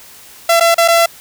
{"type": "tone with dropouts", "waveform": "sawtooth", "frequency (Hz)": 674, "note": "E5", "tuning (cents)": 38, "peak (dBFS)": -4, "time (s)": [0.49, 1.06], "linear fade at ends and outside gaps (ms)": 5, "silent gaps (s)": [[0.599, 0.607], [0.745, 0.78], [0.879, 0.883]], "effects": ["white hiss -39 dBFS RMS until 1.2 s"]}